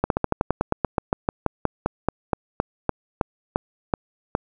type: slowing click train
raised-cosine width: 1 ms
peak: -5 dBFS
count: 24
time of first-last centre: 0.04-4.351 s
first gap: 62 ms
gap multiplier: 1.09
effects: none